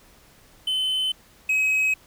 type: tone pair in turn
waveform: triangle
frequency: 3050 / 2546 Hz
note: G7 / D#7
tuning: -48 / +39 cents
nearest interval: minor third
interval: 313 cents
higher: first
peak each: -20 / -17 dBFS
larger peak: second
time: 0.67-1.12 / 1.49-1.94 s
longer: neither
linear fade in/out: 5 ms
effects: pink hiss -54 dBFS RMS until 2.06 s